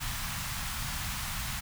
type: band-stop noise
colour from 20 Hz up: pink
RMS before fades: -35 dBFS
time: 0-1.61 s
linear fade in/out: 20 ms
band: 190 to 870 Hz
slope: 24 dB/octave
effects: none